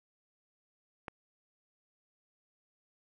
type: click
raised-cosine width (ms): 0.5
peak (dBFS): -24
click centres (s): 1.082
effects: none

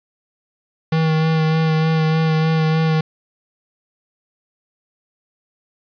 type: tone with vibrato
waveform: square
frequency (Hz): 159.1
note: D#3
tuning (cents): +39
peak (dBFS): -15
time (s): 0.92-3.01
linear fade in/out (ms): 5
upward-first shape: sine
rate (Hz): 3.3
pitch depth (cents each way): 18
effects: resampled to 11025 Hz + 7-bit

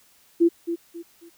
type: tone with echo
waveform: sine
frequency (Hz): 338.6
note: E4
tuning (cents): +46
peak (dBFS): -13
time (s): 0.4-0.49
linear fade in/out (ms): 20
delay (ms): 270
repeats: 3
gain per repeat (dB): -10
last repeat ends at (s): 1.3
effects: white hiss -58 dBFS RMS until 1.37 s

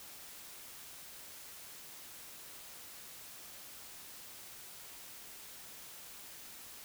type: silence
effects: white hiss -51 dBFS RMS until 6.84 s

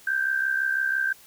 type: tone with amplitude modulation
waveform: sine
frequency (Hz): 1568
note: G6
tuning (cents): 0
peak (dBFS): -19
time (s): 0.07-1.13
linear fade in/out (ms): 5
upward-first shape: sine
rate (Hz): 66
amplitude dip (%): 65
effects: white hiss -52 dBFS RMS until 1.26 s

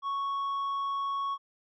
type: tone with tanh clipping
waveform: sine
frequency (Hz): 1108.7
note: C#6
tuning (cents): 0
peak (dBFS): -30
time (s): 0.02-1.38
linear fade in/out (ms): 50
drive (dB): 4
effects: none

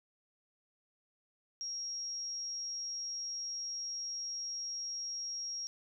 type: tone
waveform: sine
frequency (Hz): 5600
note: F8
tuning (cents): +4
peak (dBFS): -37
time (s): 1.61-5.67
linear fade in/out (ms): 0
effects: none

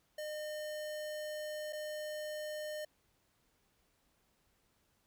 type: tone with dropouts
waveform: square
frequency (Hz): 608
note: D#5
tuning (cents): -40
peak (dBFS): -40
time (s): 0.18-2.85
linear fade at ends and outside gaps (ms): 5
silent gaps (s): 1.726-1.73
effects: pink hiss -75 dBFS RMS until 5.06 s

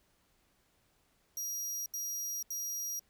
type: tone bursts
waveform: sawtooth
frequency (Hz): 5730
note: F8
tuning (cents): +44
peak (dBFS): -33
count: 3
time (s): 1.37-2.994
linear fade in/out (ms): 2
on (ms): 490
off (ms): 77
effects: pink hiss -72 dBFS RMS until 3.09 s

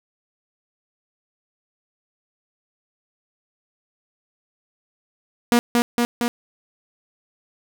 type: tone with echo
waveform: sawtooth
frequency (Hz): 238.8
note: A#3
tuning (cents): +42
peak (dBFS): -9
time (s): 5.52-5.59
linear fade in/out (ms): 0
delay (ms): 230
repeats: 3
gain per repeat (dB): -2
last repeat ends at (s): 6.28
effects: none

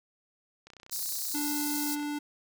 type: click train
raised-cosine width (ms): 0.2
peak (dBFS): -32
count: 43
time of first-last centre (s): 0.67-2.029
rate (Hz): 30.9
type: high-pass noise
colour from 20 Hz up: white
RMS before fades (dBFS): -34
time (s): 0.91-1.96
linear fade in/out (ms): 20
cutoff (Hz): 3900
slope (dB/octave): 96
type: tone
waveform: square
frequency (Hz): 293.7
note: D4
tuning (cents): 0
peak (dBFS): -32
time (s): 1.34-2.19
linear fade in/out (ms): 10
effects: none

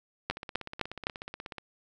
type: two click trains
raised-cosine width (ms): 0.3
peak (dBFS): -12 / -23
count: 4 / 22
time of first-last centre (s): 0.3-1.069 / 0.31-1.583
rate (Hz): 3.9 / 16.5
effects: none

